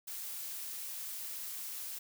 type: noise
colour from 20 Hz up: blue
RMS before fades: -42 dBFS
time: 0.07-1.99 s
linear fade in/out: 10 ms
effects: none